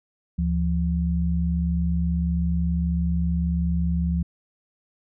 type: tone pair together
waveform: sine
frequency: 73.42 / 171.82 Hz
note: D2 / F3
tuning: 0 / -28 cents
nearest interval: octave + minor third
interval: 1472 cents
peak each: -23 / -23 dBFS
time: 0.38-4.23 s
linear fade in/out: 10 ms
effects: none